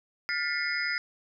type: tone cluster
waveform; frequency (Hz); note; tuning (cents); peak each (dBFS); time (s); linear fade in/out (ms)
sine; 1421 / 1774 / 1992 / 2142 / 5000; F6 / A6 / B6 / C7 / D#8; +30 / +14 / +14 / +40 / +8; -33 / -35 / -33 / -34 / -35; 0.29-0.98; 0
effects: none